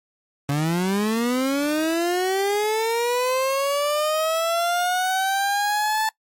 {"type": "linear sweep", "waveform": "30% pulse", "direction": "up", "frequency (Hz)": [138.59, 880], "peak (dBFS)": -17, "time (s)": [0.49, 6.09], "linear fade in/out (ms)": 2, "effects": ["noise-tail reverb RT60 0.1 s tail -22 dB re dry", "MP3 64 kbps"]}